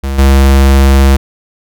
square tone with level steps, 67.9 Hz, C#2, 35 cents flat, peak -14 / -4 dBFS, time 0.03-1.17 s, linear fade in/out 10 ms, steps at 0.18 s, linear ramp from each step 10 ms, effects none

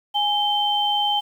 sine tone pair together, 830 / 3109 Hz, G#5 / G7, -1 / -15 cents, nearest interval octave + major seventh, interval 2286 cents, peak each -21 dBFS, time 0.14-1.21 s, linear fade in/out 20 ms, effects 8-bit

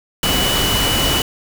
sine tone in noise, 2960 Hz, F#7, in tune, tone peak -19 dBFS, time 0.23-1.22 s, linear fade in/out 2 ms, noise pink, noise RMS -18 dBFS, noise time 0.23-1.22 s, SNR -4 dB, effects none

